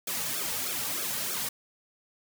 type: noise with flanger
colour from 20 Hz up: white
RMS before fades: -32 dBFS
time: 0.07-1.49 s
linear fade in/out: 5 ms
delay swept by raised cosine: 1 to 3 ms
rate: 3.2 Hz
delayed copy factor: -1
effects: none